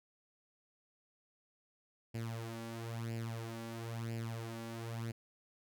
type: tone with flanger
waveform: sawtooth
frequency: 114.7 Hz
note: A#2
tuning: 28 cents flat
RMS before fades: -42 dBFS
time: 2.14-5.12 s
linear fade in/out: 10 ms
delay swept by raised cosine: 0.4 to 3.6 ms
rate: 1 Hz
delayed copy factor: +0.7
effects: none